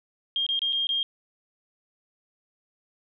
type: tone with dropouts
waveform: sine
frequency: 3218 Hz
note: G7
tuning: 45 cents sharp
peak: -23 dBFS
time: 0.36-1.03 s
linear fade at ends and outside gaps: 1 ms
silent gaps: 0.465-0.489 / 0.592-0.618 / 0.725-0.73 / 0.87-0.891 s
effects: none